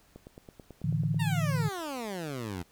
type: click train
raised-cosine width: 2 ms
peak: -32 dBFS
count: 10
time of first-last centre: 0.16-1.145 s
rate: 9.14 Hz
type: chord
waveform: sine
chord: A suspended fourth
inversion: none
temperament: just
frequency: 110 / 146.67 / 165 Hz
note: A2 / D3 / E3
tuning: 0 / -2 / +2 cents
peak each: -32 / -29 / -30 dBFS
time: 0.84-1.69 s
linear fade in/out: 5 ms
type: exponential sweep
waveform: 15% pulse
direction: down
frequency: 952 to 82.7 Hz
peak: -28 dBFS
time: 1.19-2.63 s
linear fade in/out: 10 ms
effects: pink hiss -63 dBFS RMS until 2.71 s